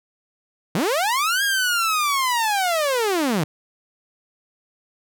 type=linear two-way sweep; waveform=sawtooth; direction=up then down; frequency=139.7 to 1648 to 139.7 Hz; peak=-15 dBFS; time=0.75-3.44 s; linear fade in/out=2 ms; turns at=1.43 s; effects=none